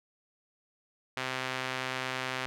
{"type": "tone with band-pass filter", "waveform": "sawtooth", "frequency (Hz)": 129.7, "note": "C3", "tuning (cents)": -15, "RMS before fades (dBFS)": -35, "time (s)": [1.17, 2.46], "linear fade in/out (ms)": 0, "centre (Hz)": 2200, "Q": 0.89, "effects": []}